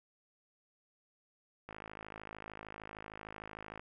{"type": "click train", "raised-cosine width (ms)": 0.5, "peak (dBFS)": -30, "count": 113, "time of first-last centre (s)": [1.69, 3.795], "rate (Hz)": 53.2, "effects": []}